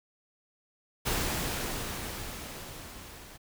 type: noise with level ramp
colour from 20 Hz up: pink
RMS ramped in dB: -29 to -49 dBFS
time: 1.05-3.38 s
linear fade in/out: 20 ms
effects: none